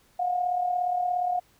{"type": "tone with amplitude modulation", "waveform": "sine", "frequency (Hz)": 719, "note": "F#5", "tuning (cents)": -50, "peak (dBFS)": -21, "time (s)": [0.19, 1.4], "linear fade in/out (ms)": 10, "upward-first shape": "sine", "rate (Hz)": 37.1, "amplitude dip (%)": 55, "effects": ["pink hiss -62 dBFS RMS until 1.59 s"]}